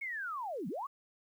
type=linear two-way sweep; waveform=sine; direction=down then up; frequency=2228 to 157.8 to 1190 Hz; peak=-36 dBFS; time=0.01-0.87 s; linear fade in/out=10 ms; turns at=0.68 s; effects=11-bit